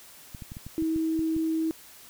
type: clicks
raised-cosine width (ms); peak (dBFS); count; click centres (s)
5; -27; 9; 0.348 / 0.422 / 0.519 / 0.569 / 0.666 / 0.823 / 0.961 / 1.192 / 1.365
type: tone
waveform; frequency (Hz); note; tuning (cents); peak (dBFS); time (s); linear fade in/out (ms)
sine; 321.1; E4; -45; -24; 0.78-1.71; 0
effects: white hiss -50 dBFS RMS until 2.09 s